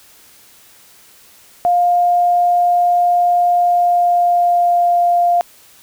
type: tone with pitch glide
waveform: sine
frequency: 705 to 698.9 Hz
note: F5 to F5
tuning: +16 to +1 cents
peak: -10 dBFS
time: 1.65-5.41 s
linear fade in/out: 0 ms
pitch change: -15 cents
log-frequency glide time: 3.52-5 s
effects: white hiss -46 dBFS RMS until 5.82 s